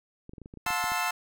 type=clicks; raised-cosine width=3 ms; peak=-31 dBFS; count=11; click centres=0.294 / 0.335 / 0.382 / 0.417 / 0.459 / 0.539 / 0.573 / 0.664 / 0.705 / 0.841 / 0.919 s
type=chord; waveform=25% pulse; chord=F major seventh; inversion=none; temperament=equal with one note detuned; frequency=716.8 / 880 / 1046.5 / 1318.5 Hz; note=F5 / A5 / C6 / E6; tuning=+45 / 0 / 0 / 0 cents; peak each=-29 dBFS; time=0.66-1.11 s; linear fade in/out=5 ms
effects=none